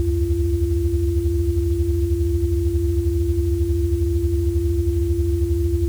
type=tone cluster; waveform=sine; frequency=67.6 / 77 / 89.7 / 342 Hz; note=C#2 / D#2 / F2 / F4; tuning=-43 / -17 / +47 / -36 cents; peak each=-22 dBFS; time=0-5.88 s; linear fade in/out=0 ms; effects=tanh soft clip ceiling -6 dBFS + 7-bit